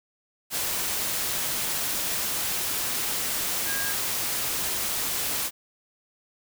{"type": "tone in noise", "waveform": "sine", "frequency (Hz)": 1626, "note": "G#6", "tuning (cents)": -37, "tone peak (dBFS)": -31, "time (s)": [3.65, 3.95], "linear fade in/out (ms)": 50, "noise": "white", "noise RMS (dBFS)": -28, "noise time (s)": [0.5, 5.51], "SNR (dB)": -6, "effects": []}